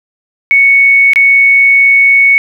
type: tone with dropouts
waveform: sine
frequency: 2219 Hz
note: C#7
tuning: 1 cent sharp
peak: -3 dBFS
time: 0.51-2.38 s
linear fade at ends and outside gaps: 0 ms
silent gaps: 1.134-1.159 s
effects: 7-bit